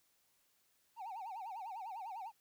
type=tone with vibrato; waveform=triangle; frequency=830.6 Hz; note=G#5; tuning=in tune; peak=-40 dBFS; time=0.96-2.32 s; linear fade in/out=50 ms; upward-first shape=sine; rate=10 Hz; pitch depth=210 cents each way; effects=tanh soft clip ceiling -37 dBFS + white hiss -75 dBFS RMS until 2.4 s